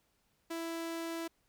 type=tone; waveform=sawtooth; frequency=331.3 Hz; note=E4; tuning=9 cents sharp; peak=-33 dBFS; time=0.5-1.28 s; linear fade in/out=10 ms; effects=pink hiss -75 dBFS RMS until 1.48 s